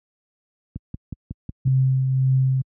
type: click train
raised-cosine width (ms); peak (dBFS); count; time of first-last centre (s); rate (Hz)
5; -17; 6; 0.76-1.676; 5.46
type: tone with tremolo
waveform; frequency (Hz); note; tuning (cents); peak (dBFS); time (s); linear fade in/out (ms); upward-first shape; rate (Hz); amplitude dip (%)
sine; 131.6; C3; +10; -14; 1.65-2.62; 10; triangle; 1.8; 40
effects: high-pass 60 Hz 12 dB/octave